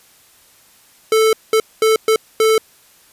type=tone bursts at uneven times; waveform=square; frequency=440 Hz; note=A4; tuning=in tune; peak=-11 dBFS; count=5; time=1.12-1.33 / 1.53-1.6 / 1.82-1.96 / 2.08-2.16 / 2.4-2.58 s; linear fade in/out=2 ms; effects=white hiss -50 dBFS RMS until 3.12 s + resampled to 32000 Hz